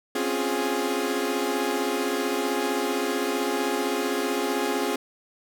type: chord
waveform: sawtooth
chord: Db major seventh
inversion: third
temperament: equal with one note detuned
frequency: 261.6 / 277.2 / 351.9 / 415.3 Hz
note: C4 / Db4 / F4 / Ab4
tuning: 0 / 0 / +13 / 0 cents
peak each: -27 / -27 / -26 / -24 dBFS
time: 0.15-4.96 s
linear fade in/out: 5 ms
effects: none